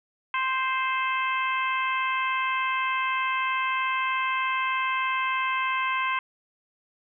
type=harmonic tone; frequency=523.3 Hz; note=C5; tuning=in tune; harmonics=2 / 3 / 4 / 5 / 6; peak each=-26 / -32 / -31 / -32 / -39 dBFS; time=0.34-6.19 s; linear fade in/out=2 ms; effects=none